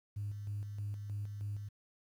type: tone with tremolo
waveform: sine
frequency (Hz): 102.7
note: G#2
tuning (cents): -19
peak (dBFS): -35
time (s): 0.16-1.69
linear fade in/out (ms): 10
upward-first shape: square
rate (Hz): 3.2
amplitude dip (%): 45
effects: tanh soft clip ceiling -32 dBFS + 11-bit